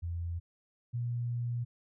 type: tone pair in turn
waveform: sine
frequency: 85.3 / 119.9 Hz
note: F2 / A#2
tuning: -40 / +49 cents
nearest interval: tritone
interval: 589 cents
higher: second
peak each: -33 / -31 dBFS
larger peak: second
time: 0.02-0.4 / 0.93-1.65 s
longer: second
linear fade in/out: 20 ms
effects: none